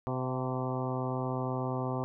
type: harmonic tone with a mistuned harmonic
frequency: 128.4 Hz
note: C3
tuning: 32 cents flat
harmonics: 1 / 2 / 3 / 4 / 5 / 6 / 7 / 8 / 9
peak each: -34 / -37 / -39 / -40 / -41 / -42 / -42 / -43 / -44 dBFS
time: 0.07-2.04 s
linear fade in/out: 0 ms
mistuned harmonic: 5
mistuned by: +39 cents
effects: none